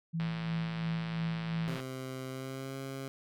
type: tone with tremolo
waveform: sine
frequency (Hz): 164.81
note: E3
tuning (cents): 0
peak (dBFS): -30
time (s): 0.13-1.77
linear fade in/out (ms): 20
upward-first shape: sine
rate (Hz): 2.9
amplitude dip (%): 45
type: click train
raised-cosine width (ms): 0.3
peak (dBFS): -26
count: 182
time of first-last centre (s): 0.2-1.802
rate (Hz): 113
type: tone with pitch glide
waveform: 15% pulse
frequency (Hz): 130.81 to 135.03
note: C3 to C#3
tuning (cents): 0 to -45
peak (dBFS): -32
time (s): 1.68-3.08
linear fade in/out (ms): 0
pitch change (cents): +55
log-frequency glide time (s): 2.28-2.76
effects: none